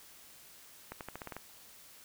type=accelerating click train; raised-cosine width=0.5 ms; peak=-26 dBFS; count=8; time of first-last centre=0.92-1.366 s; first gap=88 ms; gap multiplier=0.89; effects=white hiss -56 dBFS RMS until 2.04 s